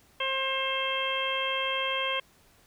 harmonic tone, 532 Hz, C5, 29 cents sharp, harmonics 1 / 2 / 3 / 4 / 5 / 6, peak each -34 / -33 / -38 / -35 / -34 / -32 dBFS, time 0.2-2.2 s, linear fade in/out 5 ms, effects pink hiss -61 dBFS RMS until 2.66 s

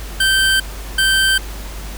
25% pulse tone pair in turn, 1556 / 1556 Hz, G6 / G6, -13 / -13 cents, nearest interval unison, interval 0 cents, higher neither, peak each -8 dBFS, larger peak neither, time 0.2-0.6 / 0.98-1.38 s, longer neither, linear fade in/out 5 ms, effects added 50 Hz sine -27 dBFS peak until 1.97 s + pink hiss -34 dBFS RMS until 1.97 s

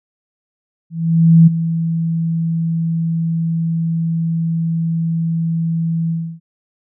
sine tone with ADSR envelope, 164.81 Hz, E3, in tune, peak -3 dBFS, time 0.9-6.4 s, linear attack 570 ms, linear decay 14 ms, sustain -12 dB, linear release 300 ms, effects none

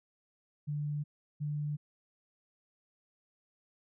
sine tone pair in turn, 147.5 / 148.04 Hz, D3 / D3, +8 / +14 cents, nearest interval unison, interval 6 cents, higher second, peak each -32 / -32 dBFS, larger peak neither, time 0.67-1.04 / 1.4-1.77 s, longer neither, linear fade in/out 20 ms, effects none

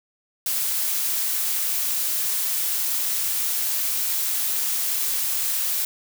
blue noise, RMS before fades -24 dBFS, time 0.46-5.85 s, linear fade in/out 2 ms, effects none

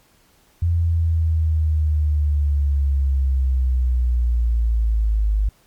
sine linear sweep, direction down, 85.5 to 50.8 Hz, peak -15 dBFS, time 0.62-5.49 s, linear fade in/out 5 ms, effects pink hiss -57 dBFS RMS until 5.66 s + MP3 96 kbps

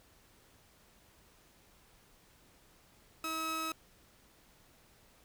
sawtooth tone pair together, 321.4 / 1283.7 Hz, E4 / E6, -44 / -46 cents, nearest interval 2 octaves, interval 2398 cents, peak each -38 / -32 dBFS, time 3.24-3.72 s, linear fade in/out 2 ms, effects pink hiss -64 dBFS RMS until 5.24 s

